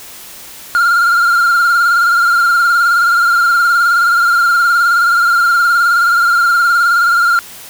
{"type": "tone with vibrato", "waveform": "triangle", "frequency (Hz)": 1395, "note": "F6", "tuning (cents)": -2, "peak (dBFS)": -6, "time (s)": [0.75, 7.39], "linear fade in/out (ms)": 0, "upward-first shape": "sine", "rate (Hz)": 19, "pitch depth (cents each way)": 48, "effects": ["white hiss -33 dBFS RMS until 7.69 s"]}